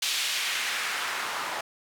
white noise with band-pass filter sweep, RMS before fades -30 dBFS, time 0.02-1.61 s, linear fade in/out 5 ms, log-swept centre 3600 to 920 Hz, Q 1.2, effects none

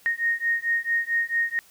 sine beating tone pair, 1856 / 1860.5 Hz, A#6 / A#6, -8 / -4 cents, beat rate 4.5 Hz, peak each -25 dBFS, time 0.06-1.59 s, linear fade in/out 0 ms, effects white hiss -55 dBFS RMS until 1.7 s

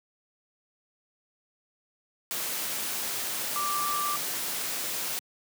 sine tone in noise, 1174.7 Hz, D6, in tune, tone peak -28 dBFS, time 3.56-4.16 s, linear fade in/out 0 ms, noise white, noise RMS -32 dBFS, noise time 2.31-5.19 s, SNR +1 dB, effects high-pass 150 Hz 12 dB/octave

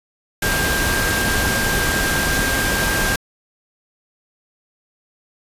sine tone in noise, 1596 Hz, G6, 31 cents sharp, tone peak -21 dBFS, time 0.42-3.16 s, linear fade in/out 5 ms, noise pink, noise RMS -20 dBFS, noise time 0.42-3.16 s, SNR -4 dB, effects resampled to 32000 Hz

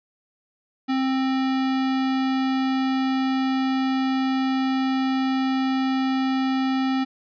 square tone, 263.8 Hz, C4, 14 cents sharp, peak -21 dBFS, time 0.88-7.05 s, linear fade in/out 20 ms, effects resampled to 11025 Hz

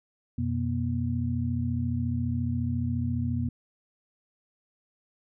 sine tone cluster, 89.4 / 123.8 / 240.4 Hz, F2 / B2 / B3, +41 / +5 / -46 cents, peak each -30 dBFS, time 0.38-3.49 s, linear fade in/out 5 ms, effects none

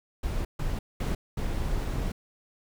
brown noise bursts at uneven times, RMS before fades -29 dBFS, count 4, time 0.23-0.45 / 0.59-0.79 / 1-1.15 / 1.37-2.12 s, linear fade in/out 5 ms, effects none

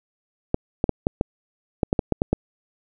clicks, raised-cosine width 2 ms, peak -5 dBFS, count 11, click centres 0.544 / 0.841 / 0.893 / 1.069 / 1.211 / 1.832 / 1.929 / 1.992 / 2.123 / 2.219 / 2.33 s, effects none

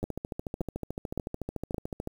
two click trains, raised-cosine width 2 ms, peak -17 / -20 dBFS, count 4 / 29, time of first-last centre 0.04-1.745 / 0.03-2.074 s, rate 1.76 / 13.7 Hz, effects 8-bit

